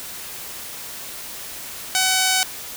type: tone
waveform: 5% pulse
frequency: 753 Hz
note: F#5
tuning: 30 cents sharp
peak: -5 dBFS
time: 1.95-2.43 s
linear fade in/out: 0 ms
effects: white hiss -34 dBFS RMS until 2.76 s